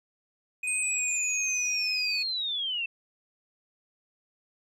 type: tone with vibrato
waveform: triangle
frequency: 2492 Hz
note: D#7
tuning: 2 cents sharp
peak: -28 dBFS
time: 0.63-2.23 s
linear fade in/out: 5 ms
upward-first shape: sine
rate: 1.6 Hz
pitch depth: 9 cents each way
type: linear sweep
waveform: sine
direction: down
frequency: 8480 to 2637 Hz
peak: -28 dBFS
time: 0.67-2.86 s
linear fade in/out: 5 ms
effects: none